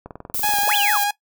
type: click train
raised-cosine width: 1 ms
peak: -20 dBFS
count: 13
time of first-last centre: 0.06-0.634 s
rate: 20.9 Hz
type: noise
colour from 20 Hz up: violet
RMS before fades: -24 dBFS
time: 0.34-1.04 s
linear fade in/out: 2 ms
type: tone with vibrato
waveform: sawtooth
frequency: 825 Hz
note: G#5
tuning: 12 cents flat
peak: -15 dBFS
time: 0.43-1.11 s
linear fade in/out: 5 ms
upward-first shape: sine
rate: 4.6 Hz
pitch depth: 25 cents each way
type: linear two-way sweep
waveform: sine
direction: up then down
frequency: 277.2 to 3520 to 917 Hz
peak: -20 dBFS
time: 0.67-0.98 s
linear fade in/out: 10 ms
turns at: 0.76 s
effects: noise-tail reverb RT60 0.1 s tail -18 dB re dry